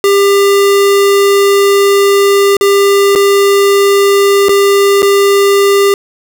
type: tone with dropouts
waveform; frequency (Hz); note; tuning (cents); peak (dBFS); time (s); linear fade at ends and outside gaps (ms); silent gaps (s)
square; 399; G4; +31; -6; 0.04-5.94; 1; 2.568-2.61 / 3.152-3.158 / 4.485-4.492 / 5.021-5.028
effects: none